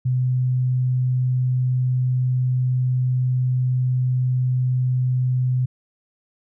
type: tone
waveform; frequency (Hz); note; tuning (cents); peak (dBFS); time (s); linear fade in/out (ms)
sine; 127; B2; +49; -17; 0.05-5.66; 10
effects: none